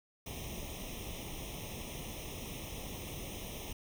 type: noise with comb filter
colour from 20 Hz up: pink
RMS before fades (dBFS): -43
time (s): 0.26-3.73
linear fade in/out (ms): 5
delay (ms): 0.33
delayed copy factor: +1
effects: none